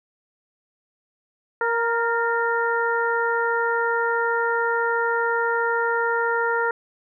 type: harmonic tone with a mistuned harmonic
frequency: 466.2 Hz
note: A#4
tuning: in tune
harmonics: 1 / 2 / 3 / 4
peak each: -24 / -25 / -24 / -29 dBFS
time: 1.61-6.71 s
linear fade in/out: 2 ms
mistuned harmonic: 4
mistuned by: -33 cents
effects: none